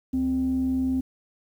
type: tone pair together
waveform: sine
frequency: 73 / 260.1 Hz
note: D2 / C4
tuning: -10 / -10 cents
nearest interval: octave + minor seventh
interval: 2200 cents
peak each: -32 / -21 dBFS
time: 0.13-1.01 s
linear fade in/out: 10 ms
effects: tanh soft clip ceiling -17 dBFS + 9-bit